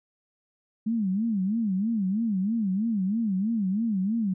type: tone with vibrato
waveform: sine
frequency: 207.7 Hz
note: G#3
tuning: in tune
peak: -23 dBFS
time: 0.86-4.34 s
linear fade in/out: 10 ms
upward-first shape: sine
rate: 3.1 Hz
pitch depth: 200 cents each way
effects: none